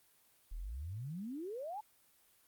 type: exponential sweep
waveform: sine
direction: up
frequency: 34.65 to 889 Hz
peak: -40 dBFS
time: 0.51-1.81 s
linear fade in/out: 10 ms
effects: white hiss -69 dBFS RMS until 2.47 s + Opus 32 kbps